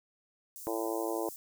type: high-pass noise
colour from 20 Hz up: white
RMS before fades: -46 dBFS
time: 0.56-1.36 s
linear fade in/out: 0 ms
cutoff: 6300 Hz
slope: 24 dB/octave
type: harmonic tone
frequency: 112.1 Hz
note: A2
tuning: 33 cents sharp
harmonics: 3 / 4 / 5 / 6 / 7 / 8 / 9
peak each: -35 / -37 / -39 / -41 / -42 / -43 / -44 dBFS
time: 0.67-1.29 s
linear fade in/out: 0 ms
effects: none